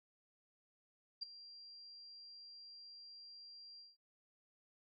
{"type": "tone with ADSR envelope", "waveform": "sine", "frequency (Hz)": 4749, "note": "D8", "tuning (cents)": 18, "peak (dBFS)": -37, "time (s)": [1.21, 3.97], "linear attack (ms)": 17, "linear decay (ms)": 12, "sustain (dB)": -16, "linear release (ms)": 180, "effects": []}